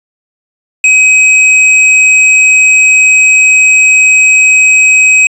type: tone with hard clipping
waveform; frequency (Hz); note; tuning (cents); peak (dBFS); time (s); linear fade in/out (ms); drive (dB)
triangle; 2533; D#7; +30; -4; 0.84-5.27; 2; 16
effects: resampled to 24000 Hz